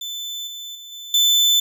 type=tone with level steps; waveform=35% pulse; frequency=3520 Hz; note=A7; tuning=in tune; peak=-25 / -29 / -34 / -31 / -11 dBFS; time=0.01-1.6 s; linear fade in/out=5 ms; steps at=0.47 / 0.75 / 0.92 / 1.14 s; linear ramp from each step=2 ms; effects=none